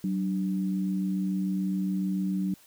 sine tone pair together, 189.4 / 296.4 Hz, F#3 / D4, +41 / +16 cents, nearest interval minor sixth, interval 775 cents, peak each -26 / -34 dBFS, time 0.04-2.54 s, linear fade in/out 2 ms, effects white hiss -57 dBFS RMS until 2.66 s

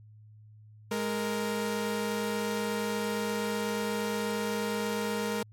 sawtooth tone pair together, 208.9 / 466.2 Hz, G#3 / A#4, +10 / 0 cents, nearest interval octave + major second, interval 1390 cents, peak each -28 dBFS, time 0.91-5.43 s, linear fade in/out 5 ms, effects added 107 Hz sine -50 dBFS peak until 5.52 s + MP3 64 kbps

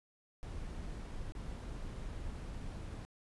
brown noise with dropouts, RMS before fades -43 dBFS, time 0.43-3.05 s, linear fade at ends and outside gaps 0 ms, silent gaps 0.867-0.871 / 1.321-1.351 s, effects resampled to 24000 Hz

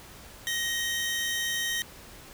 sawtooth tone pair together, 1876 / 3104 Hz, A#6 / G7, +11 / -18 cents, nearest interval major sixth, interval 871 cents, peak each -26 / -29 dBFS, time 0.47-1.82 s, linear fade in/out 0 ms, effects pink hiss -48 dBFS RMS until 2.33 s

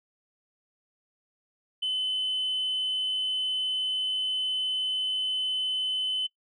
sine tone, 3033 Hz, F#7, 42 cents sharp, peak -24 dBFS, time 1.82-6.27 s, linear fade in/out 10 ms, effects noise-tail reverb RT60 0.1 s tail -20 dB re dry + tanh soft clip ceiling -23 dBFS

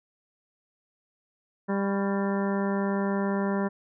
harmonic tone with a mistuned harmonic, 198.1 Hz, G3, 18 cents sharp, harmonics 1 / 2 / 3 / 4 / 5 / 6 / 7 / 8 / 9, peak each -26 / -31 / -34 / -39 / -36 / -44 / -41 / -45 / -41 dBFS, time 1.68-3.69 s, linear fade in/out 20 ms, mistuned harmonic 6, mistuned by -95 cents, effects none

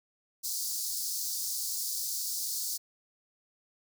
pink high-pass noise, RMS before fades -34 dBFS, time 0.43-2.78 s, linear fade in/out 20 ms, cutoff 4500 Hz, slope 48 dB/octave, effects none

